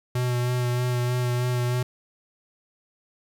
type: tone with vibrato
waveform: square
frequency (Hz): 123.47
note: B2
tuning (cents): 0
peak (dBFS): -23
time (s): 0.15-1.83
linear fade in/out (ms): 5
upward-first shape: sine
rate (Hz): 3.2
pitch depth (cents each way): 18
effects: 10-bit